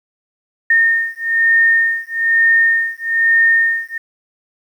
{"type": "beating tone pair", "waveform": "sine", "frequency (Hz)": [1828, 1829.1], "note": ["A#6", "A#6"], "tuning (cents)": [-34, -33], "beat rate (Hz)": 1.1, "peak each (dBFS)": -14, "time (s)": [0.7, 3.98], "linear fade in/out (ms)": 5, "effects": ["8-bit"]}